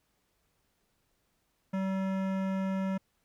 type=tone with hard clipping; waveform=sine; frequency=191.4 Hz; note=G3; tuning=41 cents flat; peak=-31 dBFS; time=1.73-2.98 s; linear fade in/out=10 ms; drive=17 dB; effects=pink hiss -75 dBFS RMS until 3.24 s